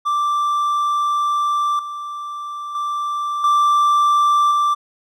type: tone with level steps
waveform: triangle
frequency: 1174.7 Hz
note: D6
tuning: in tune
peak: -14 / -24 / -18 / -10 / -12 dBFS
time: 0.05-4.75 s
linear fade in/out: 20 ms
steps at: 1.79 / 2.75 / 3.44 / 4.51 s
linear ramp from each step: 2 ms
effects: none